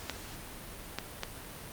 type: clicks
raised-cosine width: 0.2 ms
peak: -15 dBFS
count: 3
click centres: 0.097 / 0.986 / 1.234 s
effects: pink hiss -45 dBFS RMS until 1.72 s + Opus 48 kbps